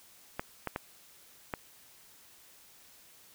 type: clicks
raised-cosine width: 0.5 ms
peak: -18 dBFS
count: 4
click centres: 0.395 / 0.673 / 0.761 / 1.538 s
effects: white hiss -58 dBFS RMS until 3.34 s